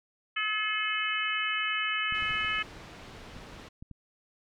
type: harmonic tone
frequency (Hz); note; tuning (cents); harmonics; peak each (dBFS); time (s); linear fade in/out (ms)
428.8; A4; -45; 3 / 4 / 5 / 6 / 7; -34 / -34 / -34 / -34 / -34; 0.36-2.63; 10
type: clicks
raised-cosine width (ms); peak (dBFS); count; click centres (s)
5; -32; 7; 2.124 / 2.224 / 2.308 / 2.447 / 3.366 / 3.825 / 3.913
type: low-pass noise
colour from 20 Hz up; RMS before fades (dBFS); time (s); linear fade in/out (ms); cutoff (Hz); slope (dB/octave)
pink; -47; 2.14-3.69; 10; 4200; 12
effects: none